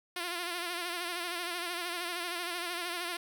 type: tone with vibrato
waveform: 5% pulse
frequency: 349.2 Hz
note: F4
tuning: in tune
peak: -23 dBFS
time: 0.16-3.17 s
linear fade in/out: 5 ms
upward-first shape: sine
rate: 13 Hz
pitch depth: 60 cents each way
effects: none